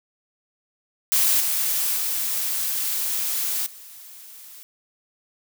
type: noise with level steps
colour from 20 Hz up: blue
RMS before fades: -19 / -23 / -25 / -43 dBFS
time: 1.12-4.63 s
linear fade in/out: 0 ms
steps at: 1.4 / 1.96 / 3.66 s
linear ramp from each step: 5 ms
effects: none